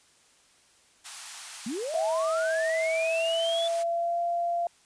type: high-pass noise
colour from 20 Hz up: white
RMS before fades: -40 dBFS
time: 1.04-3.84 s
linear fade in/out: 20 ms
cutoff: 700 Hz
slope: 48 dB/octave
type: linear sweep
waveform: sine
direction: up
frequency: 201.8 to 3499 Hz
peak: -30 dBFS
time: 1.66-3.68 s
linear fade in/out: 5 ms
type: tone with pitch glide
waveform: sine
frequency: 647 to 689.4 Hz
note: E5 to F5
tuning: -32 to -23 cents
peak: -25 dBFS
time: 1.94-4.67 s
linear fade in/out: 2 ms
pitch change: +109 cents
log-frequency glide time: 2.89-4.2 s
effects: white hiss -61 dBFS RMS until 4.85 s + resampled to 22050 Hz